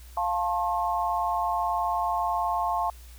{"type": "chord", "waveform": "sine", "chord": "F major", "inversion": "none", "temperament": "equal with one note detuned", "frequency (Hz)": [698.5, 880, 1073.4], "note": ["F5", "A5", "C6"], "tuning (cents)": [0, 0, 44], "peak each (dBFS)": [-28, -28, -29], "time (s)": [0.17, 2.9], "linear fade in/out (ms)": 2, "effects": ["added 60 Hz sine -44 dBFS peak until 3.18 s", "white hiss -54 dBFS RMS until 3.18 s"]}